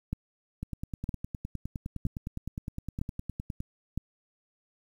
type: two click trains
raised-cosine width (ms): 5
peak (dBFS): -22 / -18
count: 30 / 5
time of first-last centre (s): 0.63-3.604 / 0.13-3.976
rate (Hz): 9.75 / 1.04
effects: 9-bit